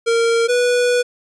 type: tone pair in turn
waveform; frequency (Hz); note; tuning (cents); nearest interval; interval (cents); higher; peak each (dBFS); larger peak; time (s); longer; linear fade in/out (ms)
square; 462.2 / 489.7; A#4 / B4; -15 / -15; minor second; 100; second; -14; neither; 0.06-0.48 / 0.48-1.03; second; 20
effects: resampled to 22050 Hz